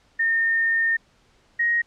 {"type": "tone pair in turn", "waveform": "sine", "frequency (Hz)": [1824, 1878.5], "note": ["A#6", "A#6"], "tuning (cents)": [-38, 13], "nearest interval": "minor second", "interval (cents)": 51, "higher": "second", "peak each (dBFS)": -18, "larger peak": "neither", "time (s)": [[0.19, 0.97], [1.59, 1.82]], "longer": "first", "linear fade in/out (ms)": 10, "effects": ["pink hiss -60 dBFS RMS until 1.86 s", "low-pass 6000 Hz 12 dB/octave"]}